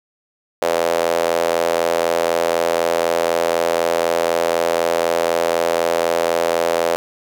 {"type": "tone with high-pass filter", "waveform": "sawtooth", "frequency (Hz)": 84, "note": "E2", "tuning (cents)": 33, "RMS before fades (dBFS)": -18, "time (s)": [0.62, 6.96], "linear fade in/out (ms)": 0, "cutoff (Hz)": 540, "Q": 3.8, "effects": []}